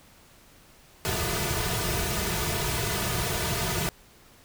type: noise with comb filter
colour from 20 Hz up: pink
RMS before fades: -28 dBFS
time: 1.05-3.89 s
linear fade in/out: 0 ms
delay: 3.7 ms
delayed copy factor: -1
effects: pink hiss -55 dBFS RMS until 4.44 s